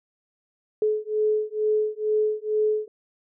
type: beating tone pair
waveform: sine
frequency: 427 / 429.2 Hz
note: G#4 / A4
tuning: +48 / -43 cents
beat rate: 2.2 Hz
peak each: -24 dBFS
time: 0.82-2.88 s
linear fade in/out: 2 ms
effects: none